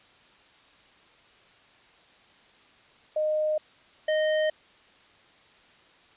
sine / square tone pair in turn, 615 / 619.6 Hz, D#5 / D#5, -20 / -7 cents, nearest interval unison, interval 13 cents, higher second, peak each -23 dBFS, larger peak neither, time 3.16-3.58 / 4.08-4.5 s, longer neither, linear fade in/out 5 ms, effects white hiss -57 dBFS RMS until 6.16 s + resampled to 8000 Hz

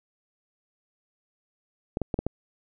clicks, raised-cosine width 2 ms, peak -13 dBFS, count 5, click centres 1.971 / 2.017 / 2.142 / 2.19 / 2.266 s, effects none

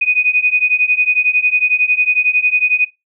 sine beating tone pair, 2482 / 2493 Hz, D#7 / D#7, -5 / +3 cents, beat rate 11 Hz, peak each -15 / -14 dBFS, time 0.01-2.85 s, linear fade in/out 10 ms, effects noise-tail reverb RT60 0.2 s tail -18 dB re dry

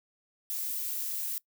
violet noise, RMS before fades -34 dBFS, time 0.5-1.38 s, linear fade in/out 0 ms, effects noise-tail reverb RT60 0.1 s tail -22 dB re dry

